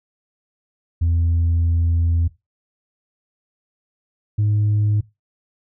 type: tone pair in turn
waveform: sine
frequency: 83.9 / 104.89 Hz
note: E2 / G#2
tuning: +31 / +18 cents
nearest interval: major third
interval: 387 cents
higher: second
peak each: -13 dBFS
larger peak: neither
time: 1.01-2.28 / 4.38-5.01 s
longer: first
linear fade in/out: 10 ms
effects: noise-tail reverb RT60 0.2 s tail -18 dB re dry + tanh soft clip ceiling -13 dBFS